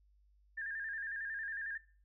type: tone with vibrato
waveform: sine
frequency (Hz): 1705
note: G#6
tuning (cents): +45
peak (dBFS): -38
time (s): 0.57-1.78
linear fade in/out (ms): 10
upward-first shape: square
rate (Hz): 11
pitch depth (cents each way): 77
effects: noise-tail reverb RT60 0.4 s tail -20 dB re dry + added 50 Hz sine -65 dBFS peak until 2.04 s